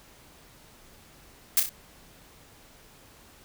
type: noise with echo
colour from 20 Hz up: blue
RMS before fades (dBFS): -20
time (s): 1.57-1.6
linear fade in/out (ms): 2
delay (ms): 31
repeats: 3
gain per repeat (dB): -6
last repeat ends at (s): 1.693
effects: pink hiss -54 dBFS RMS until 3.44 s